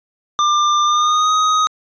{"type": "tone with pitch glide", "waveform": "square", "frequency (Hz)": [1193, 1255.2], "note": ["D6", "D#6"], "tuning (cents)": [27, 15], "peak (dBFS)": -13, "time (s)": [0.39, 1.67], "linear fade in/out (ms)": 0, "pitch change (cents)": 88, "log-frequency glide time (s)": [0.84, 1.32], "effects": ["resampled to 16000 Hz"]}